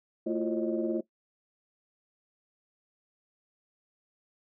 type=tone cluster; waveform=sine; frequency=223.3 / 338.8 / 357.4 / 537 / 620 Hz; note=A3 / E4 / F4 / C5 / D#5; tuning=+26 / +48 / +40 / +45 / -6 cents; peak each=-33 / -30 / -34 / -36 / -37 dBFS; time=0.26-1.01 s; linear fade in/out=10 ms; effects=noise-tail reverb RT60 0.1 s tail -18 dB re dry + tanh soft clip ceiling -16 dBFS